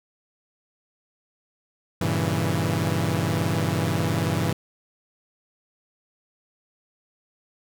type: chord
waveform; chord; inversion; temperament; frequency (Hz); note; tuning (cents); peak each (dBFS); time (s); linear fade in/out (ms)
sawtooth; G diminished seventh; none; equal; 98 / 116.54 / 138.59 / 164.81; G2 / Bb2 / Db3 / Fb3; 0 / 0 / 0 / 0; -23 / -25 / -25 / -22; 2.01-4.53; 5
effects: none